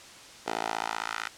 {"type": "tone with high-pass filter sweep", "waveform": "10% pulse", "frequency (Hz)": 55.5, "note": "A1", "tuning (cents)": 16, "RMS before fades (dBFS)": -33, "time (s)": [0.46, 1.29], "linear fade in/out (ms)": 10, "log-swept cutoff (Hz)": [530, 1500], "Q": 1.8, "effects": ["white hiss -48 dBFS RMS until 1.37 s", "low-pass 7000 Hz 12 dB/octave"]}